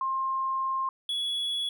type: tone pair in turn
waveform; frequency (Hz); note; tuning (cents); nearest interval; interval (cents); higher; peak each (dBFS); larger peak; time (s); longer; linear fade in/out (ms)
sine / triangle; 1061 / 3378; C6 / G#7; +24 / +29; octave + minor sixth; 2005; second; -26; neither; 0.01-0.89 / 1.09-1.69; first; 2
effects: none